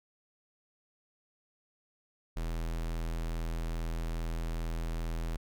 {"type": "tone", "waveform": "square", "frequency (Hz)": 41.2, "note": "E1", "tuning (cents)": 0, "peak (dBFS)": -33, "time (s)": [2.36, 5.37], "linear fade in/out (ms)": 10, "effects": []}